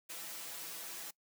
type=noise with comb filter; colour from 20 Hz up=white; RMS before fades=-45 dBFS; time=0.09-1.11 s; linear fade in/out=10 ms; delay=6 ms; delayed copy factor=+0.9; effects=noise-tail reverb RT60 0.1 s tail -22 dB re dry + high-pass 200 Hz 12 dB/octave